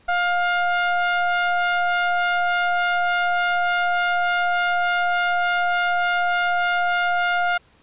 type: ring-modulated tone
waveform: square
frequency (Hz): 353.9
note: F4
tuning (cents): +23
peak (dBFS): -16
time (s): 0.08-7.58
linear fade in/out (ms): 10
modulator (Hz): 1060
effects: pink hiss -56 dBFS RMS until 7.82 s + resampled to 8000 Hz